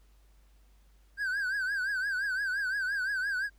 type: tone with vibrato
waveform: triangle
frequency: 1568 Hz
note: G6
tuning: in tune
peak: -27 dBFS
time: 1.17-3.5 s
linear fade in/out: 50 ms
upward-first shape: triangle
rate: 5.8 Hz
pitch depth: 130 cents each way
effects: added 50 Hz sine -58 dBFS peak until 3.58 s + pink hiss -70 dBFS RMS until 3.58 s